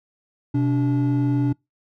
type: tone pair together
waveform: triangle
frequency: 126.49 / 288.6 Hz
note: B2 / D4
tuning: +42 / -30 cents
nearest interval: octave + major second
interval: 1428 cents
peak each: -18 dBFS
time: 0.54-1.53 s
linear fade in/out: 10 ms
effects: noise-tail reverb RT60 0.2 s tail -26 dB re dry + tanh soft clip ceiling -8 dBFS